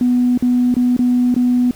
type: tone with dropouts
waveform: sine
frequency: 246.9 Hz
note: B3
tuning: in tune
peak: -10 dBFS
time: 0.01-1.71 s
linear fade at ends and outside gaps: 2 ms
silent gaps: 0.376-0.424 / 0.742-0.766 / 0.966-0.991 / 1.343-1.363 s
effects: tanh soft clip ceiling -6 dBFS + pink hiss -42 dBFS RMS until 1.75 s